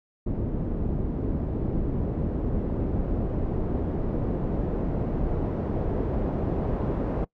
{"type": "noise with low-pass filter sweep", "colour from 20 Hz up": "pink", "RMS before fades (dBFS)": -27, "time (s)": [0.26, 7.25], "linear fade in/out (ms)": 10, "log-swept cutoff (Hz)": [320, 570], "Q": 0.91, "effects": ["noise-tail reverb RT60 0.1 s tail -22 dB re dry"]}